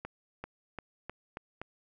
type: accelerating click train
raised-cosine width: 0.5 ms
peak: -24 dBFS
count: 6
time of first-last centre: 0.05-1.616 s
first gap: 390 ms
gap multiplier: 0.89
effects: none